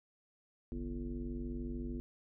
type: tone with frequency modulation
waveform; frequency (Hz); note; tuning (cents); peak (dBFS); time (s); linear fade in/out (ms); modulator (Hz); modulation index
sine; 150.5; D3; +43; -37; 0.72-2; 0; 93.6; 2
effects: none